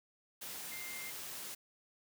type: tone in noise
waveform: sine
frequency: 2100 Hz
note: C7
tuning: 6 cents sharp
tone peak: -46 dBFS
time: 0.71-1.11 s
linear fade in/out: 10 ms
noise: white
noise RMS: -45 dBFS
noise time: 0.41-1.55 s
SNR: -4 dB
effects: high-pass 100 Hz 12 dB/octave